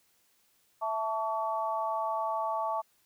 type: chord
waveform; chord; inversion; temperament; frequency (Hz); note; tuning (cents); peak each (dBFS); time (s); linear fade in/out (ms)
sine; A major; second; equal with one note detuned; 659.3 / 880 / 1132.7; E5 / A5 / C#6; 0 / 0 / +37; -34 / -32 / -34; 0.81-2.82; 20
effects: white hiss -69 dBFS RMS until 3.05 s